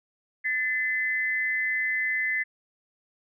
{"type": "tone pair together", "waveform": "sine", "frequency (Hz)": [1760, 2037], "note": ["A6", "C7"], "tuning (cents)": [0, -47], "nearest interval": "minor third", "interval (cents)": 253, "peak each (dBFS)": [-28, -26], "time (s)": [0.44, 2.44], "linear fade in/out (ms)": 20, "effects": []}